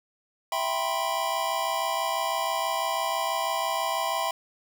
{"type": "chord", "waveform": "square", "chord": "C major seventh", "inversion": "first", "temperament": "equal with one note detuned", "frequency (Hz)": [659.3, 784, 980.4, 1046.5], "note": ["E5", "G5", "B5", "C6"], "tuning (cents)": [0, 0, -13, 0], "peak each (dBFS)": -32, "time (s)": [0.52, 4.31], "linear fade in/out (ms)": 2, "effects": []}